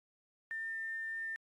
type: tone with quantisation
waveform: sine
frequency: 1801 Hz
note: A6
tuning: 40 cents sharp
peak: -37 dBFS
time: 0.51-1.36 s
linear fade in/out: 0 ms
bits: 11
effects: AAC 32 kbps